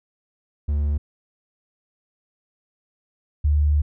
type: tone pair in turn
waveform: triangle / sine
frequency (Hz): 73.1 / 74.03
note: D2 / D2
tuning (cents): -7 / +14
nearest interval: unison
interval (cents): 21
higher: second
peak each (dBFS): -17 / -15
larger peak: second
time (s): 0.68-0.98 / 3.44-3.82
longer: second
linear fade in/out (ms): 10
effects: none